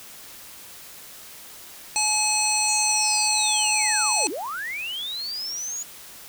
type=harmonic tone; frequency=852 Hz; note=G#5; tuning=44 cents sharp; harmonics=1 / 3 / 5 / 7 / 9 / 10; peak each=-27 / -27 / -27 / -27 / -27 / -27 dBFS; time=1.96-4.27 s; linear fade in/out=0 ms
type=linear two-way sweep; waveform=sine; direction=down then up; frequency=6890 to 265.5 to 6890 Hz; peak=-28 dBFS; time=2.68-5.83 s; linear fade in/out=5 ms; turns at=4.29 s
effects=white hiss -43 dBFS RMS until 6.28 s